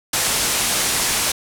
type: low-pass noise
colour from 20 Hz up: white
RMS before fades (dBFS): -20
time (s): 0.13-1.32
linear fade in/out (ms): 5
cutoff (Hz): 11000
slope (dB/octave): 24
effects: none